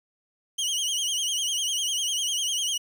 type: tone with vibrato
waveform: 25% pulse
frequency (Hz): 3055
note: G7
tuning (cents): -45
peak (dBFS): -21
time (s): 0.58-2.78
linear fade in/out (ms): 10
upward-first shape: sine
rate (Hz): 10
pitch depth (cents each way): 110
effects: 10-bit